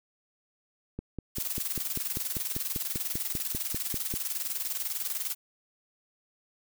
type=click train; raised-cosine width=3 ms; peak=-22 dBFS; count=17; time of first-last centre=0.99-4.14 s; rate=5.08 Hz
type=noise with tremolo; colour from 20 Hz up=blue; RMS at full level=-31 dBFS; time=1.35-5.35 s; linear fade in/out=20 ms; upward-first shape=square; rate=20 Hz; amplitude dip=60%
effects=none